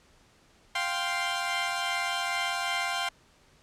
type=chord; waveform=15% pulse; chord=F suspended second; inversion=none; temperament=equal; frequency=698.5 / 784 / 1046.5 Hz; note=F5 / G5 / C6; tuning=0 / 0 / 0 cents; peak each=-26 dBFS; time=0.75-3.09 s; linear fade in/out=5 ms; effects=pink hiss -61 dBFS RMS until 3.62 s + low-pass 8000 Hz 12 dB/octave